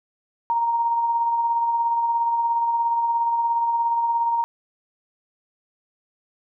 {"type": "tone with tremolo", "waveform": "sine", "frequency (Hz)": 932.3, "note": "A#5", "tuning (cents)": 0, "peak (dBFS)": -17, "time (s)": [0.5, 4.44], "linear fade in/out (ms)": 0, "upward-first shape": "sine", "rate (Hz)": 17, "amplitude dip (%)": 35, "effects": []}